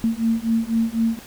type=beating tone pair; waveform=sine; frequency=225.1 / 229.1 Hz; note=A3 / A#3; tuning=+40 / -30 cents; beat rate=4 Hz; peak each=-21 dBFS; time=0.04-1.19 s; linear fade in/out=0 ms; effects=pink hiss -42 dBFS RMS until 1.26 s